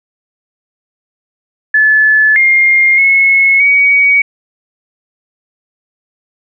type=tone with pitch steps; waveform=sine; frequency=1729 / 2121 / 2184 / 2254 Hz; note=A6 / C7 / C#7 / C#7; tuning=-31 / +23 / -26 / +28 cents; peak=-5 dBFS; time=1.74-4.22 s; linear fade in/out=5 ms; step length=620 ms; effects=none